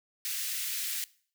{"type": "high-pass noise", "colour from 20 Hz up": "white", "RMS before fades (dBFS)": -34, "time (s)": [0.25, 1.04], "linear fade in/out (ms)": 0, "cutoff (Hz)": 1800, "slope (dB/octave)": 24, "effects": ["noise-tail reverb RT60 0.5 s tail -21 dB re dry"]}